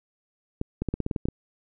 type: clicks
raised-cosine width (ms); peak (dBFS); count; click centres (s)
3; -14; 10; 0.614 / 0.82 / 0.887 / 0.94 / 1.003 / 1.064 / 1.112 / 1.162 / 1.255 / 1.286
effects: none